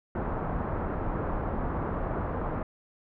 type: low-pass noise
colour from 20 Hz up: pink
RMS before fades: -31 dBFS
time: 0.15-2.63 s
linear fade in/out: 2 ms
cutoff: 1300 Hz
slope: 24 dB/octave
effects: none